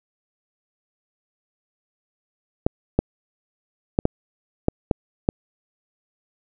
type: clicks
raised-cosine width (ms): 2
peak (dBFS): -3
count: 7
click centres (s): 2.665 / 2.99 / 3.989 / 4.054 / 4.684 / 4.912 / 5.289
effects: none